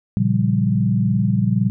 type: chord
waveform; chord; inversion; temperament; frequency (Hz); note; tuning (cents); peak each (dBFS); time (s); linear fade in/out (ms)
sine; G half-diminished seventh; first; equal; 116.54 / 138.59 / 174.61 / 196; Bb2 / Db3 / F3 / G3; 0 / 0 / 0 / 0; -19 / -23 / -22 / -19; 0.17-1.7; 0
effects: none